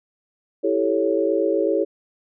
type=chord; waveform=sine; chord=A dominant seventh; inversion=second; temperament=equal; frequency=329.6 / 392 / 440 / 554.4 Hz; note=E4 / G4 / A4 / C#5; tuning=0 / 0 / 0 / 0 cents; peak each=-23 dBFS; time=0.63-1.85 s; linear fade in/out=20 ms; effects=none